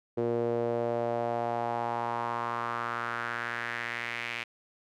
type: tone with band-pass filter sweep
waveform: sawtooth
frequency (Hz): 118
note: A#2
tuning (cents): +22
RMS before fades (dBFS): -32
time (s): 0.17-4.44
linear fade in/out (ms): 10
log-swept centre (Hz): 420 to 2400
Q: 3.2
effects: none